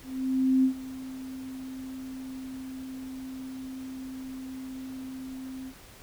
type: tone with ADSR envelope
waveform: sine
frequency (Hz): 261.6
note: C4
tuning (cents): 0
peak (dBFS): -18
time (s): 0.02-5.74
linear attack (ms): 620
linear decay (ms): 93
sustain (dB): -18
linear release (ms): 65
effects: pink hiss -51 dBFS RMS until 6.02 s